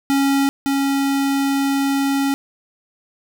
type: tone pair in turn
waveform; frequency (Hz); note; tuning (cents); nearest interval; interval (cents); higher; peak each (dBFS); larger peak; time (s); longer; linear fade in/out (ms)
square; 276 / 276; C#4 / C#4; -7 / -7; unison; 0; neither; -15 / -17; first; 0.1-0.49 / 0.66-2.34; second; 0
effects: none